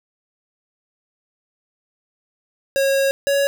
square tone pair in turn, 546 / 559.1 Hz, C#5 / C#5, -26 / +15 cents, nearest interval unison, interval 41 cents, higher second, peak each -16 / -16 dBFS, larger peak neither, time 2.76-3.11 / 3.27-3.47 s, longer first, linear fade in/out 0 ms, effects none

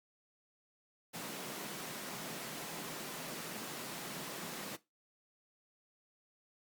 pink high-pass noise, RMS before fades -44 dBFS, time 1.13-4.77 s, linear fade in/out 20 ms, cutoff 140 Hz, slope 48 dB/octave, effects noise-tail reverb RT60 0.2 s tail -17 dB re dry + Opus 48 kbps

